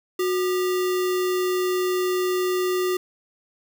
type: tone with sample-and-hold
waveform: sine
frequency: 365.9 Hz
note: F#4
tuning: 19 cents flat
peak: -20 dBFS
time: 0.19-2.97 s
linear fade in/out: 5 ms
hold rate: 1575 Hz
effects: none